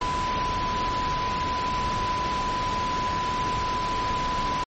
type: tone in noise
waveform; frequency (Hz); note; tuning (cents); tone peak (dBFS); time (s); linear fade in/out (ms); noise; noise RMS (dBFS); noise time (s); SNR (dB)
sine; 999; B5; +20; -25; 0.01-4.64; 5; pink; -30; 0.01-4.64; +2
effects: low-pass 5000 Hz 12 dB/octave + MP3 32 kbps